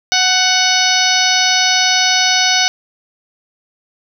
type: harmonic tone with a mistuned harmonic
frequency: 740 Hz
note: F#5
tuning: in tune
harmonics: 1 / 2 / 3 / 4 / 5 / 6 / 7 / 8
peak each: -19 / -19 / -19 / -19 / -19 / -19 / -19 / -19 dBFS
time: 0.12-2.68 s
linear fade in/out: 0 ms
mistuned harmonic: 2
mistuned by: +21 cents
effects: 7-bit